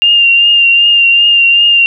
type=tone with vibrato; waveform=sine; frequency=2794 Hz; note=F7; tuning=in tune; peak=-4 dBFS; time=0.02-1.86 s; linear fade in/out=0 ms; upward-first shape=triangle; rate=2.6 Hz; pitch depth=31 cents each way; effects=none